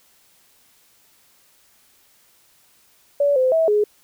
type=tone with pitch steps; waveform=sine; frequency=572 / 515 / 649 / 418.1 Hz; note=D5 / C5 / E5 / G#4; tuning=-46 / -28 / -27 / +12 cents; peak=-14 dBFS; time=3.2-3.84 s; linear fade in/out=5 ms; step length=160 ms; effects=white hiss -57 dBFS RMS until 4.03 s